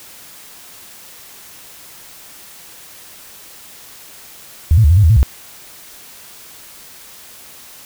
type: tone with pitch steps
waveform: sine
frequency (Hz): 79.4 / 111 / 73.5 / 87.7 / 104 / 80 / 111.3 / 66.6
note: D#2 / A2 / D2 / F2 / G#2 / D#2 / A2 / C2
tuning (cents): +36 / +16 / +2 / +8 / +3 / +49 / +20 / +31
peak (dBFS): -6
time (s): 4.71-5.23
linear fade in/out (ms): 0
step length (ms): 65
effects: white hiss -39 dBFS RMS until 7.85 s